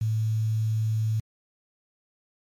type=tone with quantisation; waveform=sine; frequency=110 Hz; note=A2; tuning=in tune; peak=-22 dBFS; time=0.01-1.2 s; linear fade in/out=5 ms; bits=8; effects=MP3 64 kbps